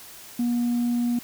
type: tone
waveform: sine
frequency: 240 Hz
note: B3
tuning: 49 cents flat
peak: -19 dBFS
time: 0.39-1.19 s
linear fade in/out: 5 ms
effects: tanh soft clip ceiling -19 dBFS + white hiss -44 dBFS RMS until 1.23 s